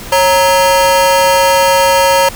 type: ring-modulated tone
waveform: 40% pulse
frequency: 740 Hz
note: F#5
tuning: in tune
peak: -3 dBFS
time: 0.12-2.29 s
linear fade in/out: 5 ms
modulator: 193 Hz
effects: pink hiss -28 dBFS RMS until 2.35 s